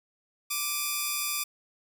5% pulse tone pair together, 1174.7 / 2491 Hz, D6 / D#7, 0 / +1 cents, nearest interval octave + minor second, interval 1301 cents, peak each -19 / -22 dBFS, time 0.5-1.44 s, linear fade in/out 10 ms, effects none

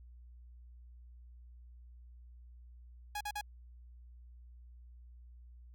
sawtooth tone bursts, 830.6 Hz, G#5, in tune, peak -33 dBFS, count 3, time 3.15-3.412 s, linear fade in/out 5 ms, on 58 ms, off 44 ms, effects added 60 Hz sine -52 dBFS peak until 5.74 s

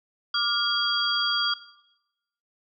sine tone cluster, 1179 / 1409 / 3294 / 4729 Hz, D6 / F6 / G#7 / D8, +6 / +15 / -15 / +11 cents, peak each -31 / -28 / -26 / -28 dBFS, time 0.34-1.54 s, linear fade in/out 5 ms, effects noise-tail reverb RT60 0.9 s tail -17 dB re dry

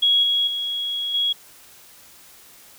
sine tone with level steps, 3322 Hz, G#7, in tune, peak -14 / -17 / -23 / -18 dBFS, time 0.02-1.33 s, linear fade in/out 10 ms, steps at 0.23 / 0.47 / 1.14 s, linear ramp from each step 5 ms, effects white hiss -48 dBFS RMS until 2.78 s

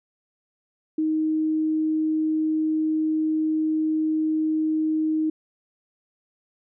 sine tone, 313 Hz, D#4, 10 cents sharp, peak -20 dBFS, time 0.98-5.3 s, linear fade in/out 5 ms, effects none

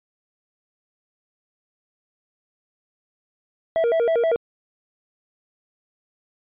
triangle tone with vibrato, 554.4 Hz, C#5, in tune, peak -15 dBFS, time 3.76-4.36 s, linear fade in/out 0 ms, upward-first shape square, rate 6.3 Hz, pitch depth 290 cents each way, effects resampled to 8000 Hz

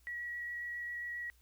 sine tone with vibrato, 1921 Hz, B6, 48 cents flat, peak -38 dBFS, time 0.07-1.3 s, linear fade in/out 0 ms, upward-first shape square, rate 7.4 Hz, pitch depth 8 cents each way, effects added 60 Hz sine -64 dBFS peak until 1.41 s + white hiss -71 dBFS RMS until 1.41 s

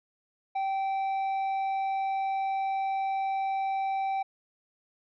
sine tone with tanh clipping, 776 Hz, G5, 18 cents flat, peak -28 dBFS, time 0.55-4.23 s, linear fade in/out 10 ms, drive 6 dB, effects none

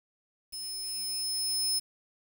25% pulse tone with level ramp, 5200 Hz, E8, 24 cents flat, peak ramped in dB -32 to -21 dBFS, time 0.52-1.8 s, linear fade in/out 20 ms, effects 8-bit

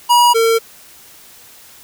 square tone pair in turn, 963 / 454.5 Hz, B5 / A#4, -44 / -44 cents, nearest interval octave + minor second, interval 1300 cents, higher first, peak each -8 / -11 dBFS, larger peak first, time 0.09-0.34 / 0.34-0.59 s, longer neither, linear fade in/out 20 ms, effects white hiss -42 dBFS RMS until 1.83 s

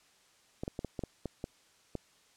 clicks, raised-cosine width 2 ms, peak -22 dBFS, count 9, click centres 0.635 / 0.679 / 0.791 / 0.847 / 0.992 / 1.037 / 1.257 / 1.441 / 1.953 s, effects white hiss -65 dBFS RMS until 2.36 s + low-pass 8000 Hz 12 dB/octave

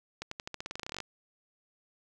accelerating click train, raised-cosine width 0.2 ms, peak -20 dBFS, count 18, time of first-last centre 0.22-1.003 s, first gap 94 ms, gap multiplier 0.9, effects none

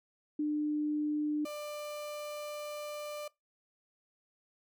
sine / 35% pulse tone pair in turn, 299.7 / 594.2 Hz, D4 / D5, +35 / +20 cents, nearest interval octave, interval 1185 cents, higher second, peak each -29 / -37 dBFS, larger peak first, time 0.39-1.45 / 1.45-3.28 s, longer second, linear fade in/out 5 ms, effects noise-tail reverb RT60 0.2 s tail -23 dB re dry

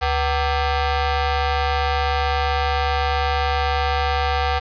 sawtooth ring-modulated tone, 416.2 Hz, G#4, 4 cents sharp, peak -11 dBFS, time 0.01-4.6 s, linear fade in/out 20 ms, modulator 344 Hz, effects resampled to 11025 Hz + 7-bit

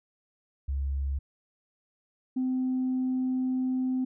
sine tone pair in turn, 68.9 / 257.1 Hz, C#2 / C4, -10 / -30 cents, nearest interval octave + major seventh, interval 2280 cents, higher second, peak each -26 / -24 dBFS, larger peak second, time 0.68-1.19 / 2.36-4.05 s, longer second, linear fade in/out 10 ms, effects tanh soft clip ceiling -22 dBFS

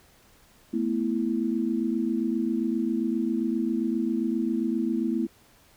sine chord, A suspended second, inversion none, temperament just, 220 / 247.5 / 330 Hz, A3 / B3 / E4, 0 / +4 / +2 cents, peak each -28 dBFS, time 0.73-5.27 s, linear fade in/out 10 ms, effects pink hiss -58 dBFS RMS until 5.76 s

